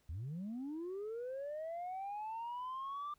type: linear sweep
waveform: sine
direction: up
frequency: 70.1 to 1191 Hz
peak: -38 dBFS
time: 0.09-3.14 s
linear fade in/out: 5 ms
effects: tanh soft clip ceiling -38 dBFS + pink hiss -75 dBFS RMS until 3.18 s